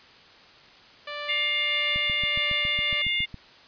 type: tone with tremolo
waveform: 10% pulse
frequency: 587.3 Hz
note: D5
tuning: in tune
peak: -23 dBFS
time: 1.07-3.02 s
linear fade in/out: 5 ms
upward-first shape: triangle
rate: 1.6 Hz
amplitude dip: 45%
type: harmonic tone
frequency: 706 Hz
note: F5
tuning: 19 cents sharp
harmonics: 3 / 4 / 5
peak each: -26 / -28 / -30 dBFS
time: 1.28-3.26 s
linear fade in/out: 20 ms
type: click train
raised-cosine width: 5 ms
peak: -25 dBFS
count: 11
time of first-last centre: 1.96-3.343 s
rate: 7.23 Hz
effects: white hiss -51 dBFS RMS until 3.67 s + resampled to 11025 Hz